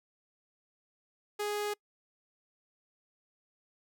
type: tone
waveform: sawtooth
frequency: 415.3 Hz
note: G#4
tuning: in tune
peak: -28 dBFS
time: 1.39-1.74 s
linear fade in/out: 10 ms
effects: noise-tail reverb RT60 0.1 s tail -26 dB re dry